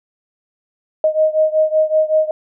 sine beating tone pair, 622.3 / 627.6 Hz, D#5 / D#5, 0 / +15 cents, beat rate 5.3 Hz, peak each -14 / -16 dBFS, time 1.04-2.31 s, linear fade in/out 2 ms, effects none

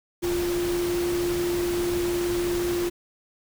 sine tone in noise, 349.3 Hz, F4, in tune, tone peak -23 dBFS, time 0.22-2.9 s, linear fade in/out 20 ms, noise pink, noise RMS -33 dBFS, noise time 0.22-2.9 s, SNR +7 dB, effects none

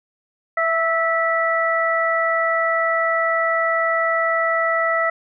sine tone cluster, 662 / 1314 / 1958 Hz, E5 / E6 / B6, +7 / -6 / -15 cents, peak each -21 dBFS, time 0.57-5.1 s, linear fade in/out 5 ms, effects none

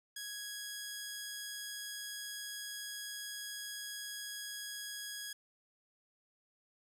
10% pulse tone, 1661.2 Hz, G#6, in tune, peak -33 dBFS, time 0.16-5.33 s, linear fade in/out 5 ms, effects none

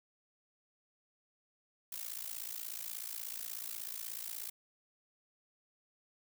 blue noise with amplitude modulation, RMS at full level -39 dBFS, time 1.92-4.5 s, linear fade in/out 5 ms, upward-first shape sine, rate 56.5 Hz, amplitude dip 90%, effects none

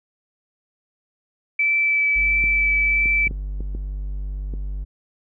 sine tone with vibrato, 2314 Hz, D7, 26 cents flat, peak -16 dBFS, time 1.59-3.28 s, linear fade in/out 5 ms, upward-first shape triangle, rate 1.5 Hz, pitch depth 11 cents each way
triangle tone, 49 Hz, G1, in tune, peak -23 dBFS, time 2.15-4.85 s, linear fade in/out 20 ms
clicks, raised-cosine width 3 ms, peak -21 dBFS, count 7, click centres 2.44 / 3.058 / 3.271 / 3.311 / 3.606 / 3.75 / 4.538 s
effects none

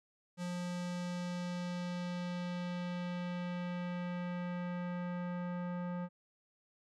square tone with low-pass filter sweep, 177.2 Hz, F3, 25 cents sharp, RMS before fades -39 dBFS, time 0.37-6.09 s, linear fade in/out 50 ms, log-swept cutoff 8100 to 1300 Hz, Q 1.1, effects none

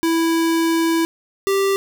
square tone pair in turn, 329.6 / 392 Hz, E4 / G4, 0 / 0 cents, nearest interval minor third, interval 300 cents, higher second, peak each -16 dBFS, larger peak neither, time 0.03-1.05 / 1.47-1.76 s, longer first, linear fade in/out 0 ms, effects none

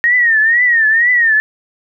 sine tone with vibrato, 1854 Hz, A#6, 10 cents flat, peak -8 dBFS, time 0.04-1.4 s, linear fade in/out 0 ms, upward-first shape triangle, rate 2.1 Hz, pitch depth 140 cents each way, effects none

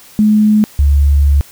sine tone pair in turn, 212.7 / 71.12 Hz, G#3 / C#2, +42 / +45 cents, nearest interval octave + perfect fifth, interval 1897 cents, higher first, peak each -6 dBFS, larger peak neither, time 0.19-0.64 / 0.79-1.41 s, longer second, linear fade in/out 0 ms, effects white hiss -40 dBFS RMS until 1.51 s

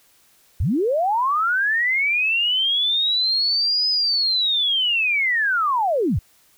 sine linear two-way sweep, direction up then down, 55 to 5060 to 55 Hz, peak -17 dBFS, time 0.6-6.19 s, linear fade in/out 5 ms, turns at 3.89 s, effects white hiss -57 dBFS RMS until 6.57 s

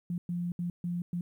sine tone bursts at uneven times, 174.61 Hz, F3, in tune, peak -30 dBFS, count 5, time 0.1-0.18 / 0.29-0.52 / 0.59-0.7 / 0.84-1.02 / 1.13-1.21 s, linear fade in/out 2 ms, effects 11-bit

